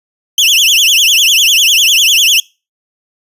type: tone with vibrato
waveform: 30% pulse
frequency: 3004 Hz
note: F#7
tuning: 26 cents sharp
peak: -3 dBFS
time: 0.38-2.4 s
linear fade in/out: 2 ms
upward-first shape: triangle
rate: 10 Hz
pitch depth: 280 cents each way
effects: noise-tail reverb RT60 0.3 s tail -25 dB re dry + resampled to 32000 Hz